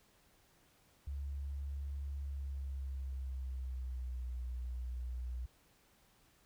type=tone with pitch glide; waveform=sine; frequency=69.9 to 61.56 Hz; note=C#2 to B1; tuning=+15 to -5 cents; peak=-38 dBFS; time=1.07-5.46 s; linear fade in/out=5 ms; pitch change=-220 cents; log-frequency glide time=2.19-4.33 s; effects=pink hiss -69 dBFS RMS until 6.45 s